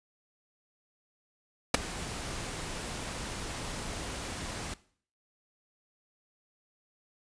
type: noise with ADSR envelope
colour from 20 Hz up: pink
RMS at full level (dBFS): -18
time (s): 1.74-4.74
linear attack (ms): 5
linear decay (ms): 10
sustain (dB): -20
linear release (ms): 4
effects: noise-tail reverb RT60 0.5 s tail -18 dB re dry + resampled to 22050 Hz